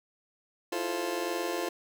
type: chord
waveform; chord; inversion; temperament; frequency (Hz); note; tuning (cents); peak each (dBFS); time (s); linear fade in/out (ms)
30% pulse; F major seventh; third; just; 327.4 / 349.2 / 436.5 / 523.8; E4 / F4 / A4 / C5; -12 / 0 / -14 / +2; -36 / -31 / -35 / -34; 0.72-1.69; 5
effects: none